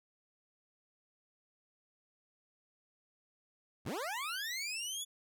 20% pulse linear sweep, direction up, 57 to 3463 Hz, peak -32 dBFS, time 3.85-5.05 s, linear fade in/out 20 ms, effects none

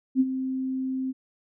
sine tone with ADSR envelope, 261.6 Hz, C4, in tune, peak -15 dBFS, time 0.15-1.13 s, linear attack 52 ms, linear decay 40 ms, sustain -11 dB, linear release 29 ms, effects none

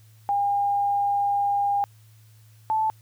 sine tone pair in turn, 807 / 874.8 Hz, G#5 / A5, -50 / -10 cents, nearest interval minor second, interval 140 cents, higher second, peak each -20 dBFS, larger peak neither, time 0.29-1.84 / 2.7-2.9 s, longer first, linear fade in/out 0 ms, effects added 109 Hz sine -50 dBFS peak until 3.01 s + white hiss -61 dBFS RMS until 3.01 s

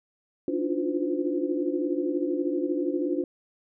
sine tone cluster, 290.2 / 306.8 / 343.4 / 355.9 / 512 Hz, D4 / D#4 / F4 / F4 / C5, -21 / -24 / -29 / +33 / -38 cents, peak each -29 / -33 / -31 / -30 / -34 dBFS, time 0.48-3.24 s, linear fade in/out 2 ms, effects none

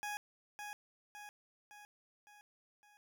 20% pulse tone with echo, 830.6 Hz, G#5, in tune, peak -34 dBFS, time 0.03-0.17 s, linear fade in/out 0 ms, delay 560 ms, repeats 5, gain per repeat -5 dB, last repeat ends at 2.97 s, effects none

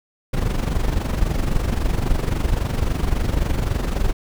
brown noise with amplitude modulation, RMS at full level -17 dBFS, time 0.33-4.13 s, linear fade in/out 10 ms, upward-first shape sine, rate 23.7 Hz, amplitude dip 70%, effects none

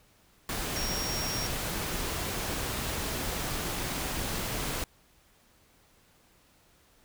sine tone in noise, 5588 Hz, F8, in tune, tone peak -34 dBFS, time 0.76-1.47 s, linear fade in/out 2 ms, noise pink, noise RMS -33 dBFS, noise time 0.49-4.84 s, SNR -4 dB, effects pink hiss -63 dBFS RMS until 7.04 s

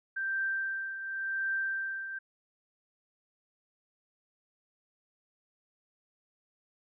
sine tone with tremolo, 1569 Hz, G6, 1 cent sharp, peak -28 dBFS, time 0.16-2.19 s, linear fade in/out 10 ms, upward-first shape triangle, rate 0.91 Hz, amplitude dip 65%, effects none

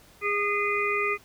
harmonic tone, 409.8 Hz, G#4, 23 cents flat, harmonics 1 / 3 / 5 / 6, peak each -29 / -29 / -29 / -29 dBFS, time 0.21-1.18 s, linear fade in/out 50 ms, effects pink hiss -55 dBFS RMS until 1.24 s

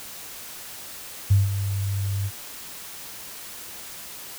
sine tone with ADSR envelope, 99 Hz, G2, 18 cents sharp, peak -12 dBFS, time 1.3-2.31 s, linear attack 14 ms, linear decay 170 ms, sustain -11 dB, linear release 49 ms, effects white hiss -39 dBFS RMS until 4.38 s

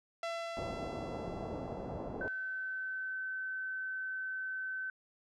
sawtooth tone with exponential decay, 672 Hz, E5, 33 cents sharp, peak -31 dBFS, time 0.23-3.13 s, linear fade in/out 2 ms, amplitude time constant 630 ms
white low-pass noise, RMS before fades -41 dBFS, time 0.57-2.28 s, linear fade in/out 0 ms, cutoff 720 Hz, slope 24 dB/octave
sine tone, 1529 Hz, G6, 44 cents flat, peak -36 dBFS, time 2.21-4.9 s, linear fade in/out 2 ms
effects low-pass 5000 Hz 12 dB/octave

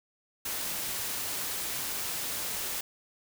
white noise, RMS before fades -34 dBFS, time 0.45-2.81 s, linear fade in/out 5 ms, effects none

